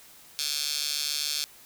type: tone with high-pass filter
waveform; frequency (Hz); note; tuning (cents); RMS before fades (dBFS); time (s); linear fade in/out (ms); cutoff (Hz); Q
15% pulse; 146.83; D3; 0; -30; 0.39-1.44; 0; 4300; 2.3
effects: white hiss -52 dBFS RMS until 1.65 s